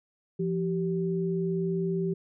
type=tone pair together; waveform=sine; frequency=171.6 / 386.7 Hz; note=F3 / G4; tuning=-30 / -24 cents; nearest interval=octave + major second; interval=1406 cents; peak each=-28 / -29 dBFS; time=0.39-2.14 s; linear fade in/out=10 ms; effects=none